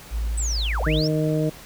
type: tone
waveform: sine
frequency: 55.4 Hz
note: A1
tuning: 13 cents sharp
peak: -22 dBFS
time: 0.1-1.03 s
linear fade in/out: 50 ms
type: linear two-way sweep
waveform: sine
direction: down then up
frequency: 8290 to 444.4 to 5700 Hz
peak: -26 dBFS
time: 0.37-1.08 s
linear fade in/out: 10 ms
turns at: 0.81 s
type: harmonic tone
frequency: 154.9 Hz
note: D#3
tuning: 7 cents flat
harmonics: 1 / 2 / 3 / 4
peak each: -22 / -25 / -27 / -28 dBFS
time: 0.86-1.5 s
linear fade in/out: 10 ms
effects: pink hiss -43 dBFS RMS until 1.65 s